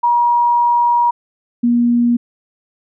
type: tone pair in turn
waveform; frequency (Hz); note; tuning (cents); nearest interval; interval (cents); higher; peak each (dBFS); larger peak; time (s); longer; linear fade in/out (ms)
sine; 955 / 238.8; A#5 / A#3; +42 / +42; 2 octaves; 2400; first; -10; neither; 0.03-1.11 / 1.63-2.17; first; 10
effects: none